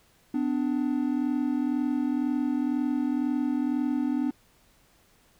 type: tone pair together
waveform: triangle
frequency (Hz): 252.5 / 294.5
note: B3 / D4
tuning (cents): +39 / +5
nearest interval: minor third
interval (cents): 266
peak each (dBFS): -25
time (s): 0.34-4.31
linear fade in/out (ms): 5
effects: pink hiss -62 dBFS RMS until 5.39 s